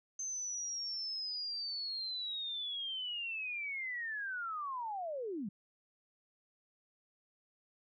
sine linear sweep, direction down, 6272 to 179.1 Hz, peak -37 dBFS, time 0.19-5.49 s, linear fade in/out 5 ms, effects none

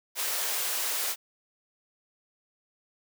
white high-pass noise, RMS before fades -30 dBFS, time 0.15-1.16 s, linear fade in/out 50 ms, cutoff 410 Hz, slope 24 dB/octave, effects none

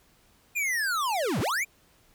square linear two-way sweep, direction down then up, 2463 to 87.4 to 2463 Hz, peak -26 dBFS, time 0.55-1.65 s, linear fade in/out 20 ms, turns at 1.4 s, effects pink hiss -62 dBFS RMS until 2.14 s

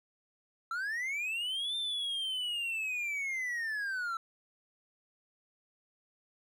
triangle linear two-way sweep, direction up then down, 1318.5 to 3600 to 1318.5 Hz, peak -31 dBFS, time 0.71-4.17 s, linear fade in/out 2 ms, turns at 1.76 s, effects none

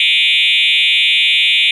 sine tone with frequency modulation, 2960 Hz, F#7, in tune, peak -8 dBFS, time 0-1.71 s, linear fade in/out 2 ms, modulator 149 Hz, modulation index 4.9, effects tanh soft clip ceiling -5 dBFS + 8-bit

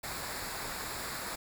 pink noise with comb filter, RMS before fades -39 dBFS, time 0.03-1.36 s, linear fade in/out 10 ms, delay 0.33 ms, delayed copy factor -0.6, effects none

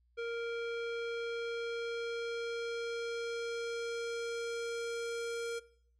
square tone with low-pass filter sweep, 466.2 Hz, A#4, in tune, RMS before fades -38 dBFS, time 0.17-5.6 s, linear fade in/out 20 ms, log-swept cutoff 2800 to 8600 Hz, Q 1.1, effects noise-tail reverb RT60 0.6 s tail -19 dB re dry + added 60 Hz sine -68 dBFS peak until 5.99 s

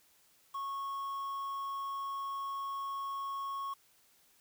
triangle tone with quantisation, 1100 Hz, C#6, 14 cents flat, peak -34 dBFS, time 0.54-3.74 s, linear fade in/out 10 ms, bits 9, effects white hiss -67 dBFS RMS until 4.4 s

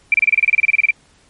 sine tone bursts, 2349 Hz, D7, in tune, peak -8 dBFS, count 16, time 0.12-0.907 s, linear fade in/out 2 ms, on 22 ms, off 29 ms, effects pink hiss -53 dBFS RMS until 1.29 s + MP3 48 kbps

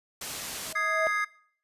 white low-pass noise, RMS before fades -37 dBFS, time 0.21-0.73 s, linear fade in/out 5 ms, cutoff 11000 Hz, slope 12 dB/octave
sine tone with exponential growth, 639 Hz, D#5, 46 cents sharp, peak -23 dBFS, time 0.47-1.07 s, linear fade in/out 0 ms, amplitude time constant 130 ms
triangle chord, Ab major, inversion second, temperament equal, 1244.5 / 1661.2 / 2093 Hz, Eb6 / Ab6 / C7, 0 / 0 / 0 cents, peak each -28 dBFS, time 0.75-1.25 s, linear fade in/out 10 ms
effects noise-tail reverb RT60 0.6 s tail -22 dB re dry + resampled to 32000 Hz

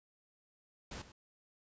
pink noise with echo, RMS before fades -45 dBFS, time 0.91-1.02 s, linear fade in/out 5 ms, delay 100 ms, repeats 1, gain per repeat -13 dB, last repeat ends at 1.12 s, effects resampled to 16000 Hz

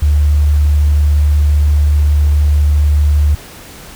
sine tone, 73.8 Hz, D2, 9 cents sharp, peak -7 dBFS, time 0.02-3.35 s, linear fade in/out 5 ms, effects pink hiss -34 dBFS RMS until 3.95 s

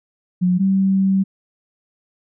sine tone pair in turn, 180.6 / 192.81 Hz, F#3 / G3, -42 / -28 cents, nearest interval minor second, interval 114 cents, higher second, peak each -13 dBFS, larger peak neither, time 0.41-0.59 / 0.59-1.24 s, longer second, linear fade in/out 20 ms, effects none

